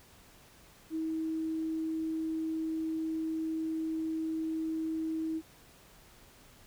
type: tone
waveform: sine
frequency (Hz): 320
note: D#4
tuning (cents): +49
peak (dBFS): -31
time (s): 0.9-5.42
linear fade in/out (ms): 50
effects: pink hiss -58 dBFS RMS until 6.66 s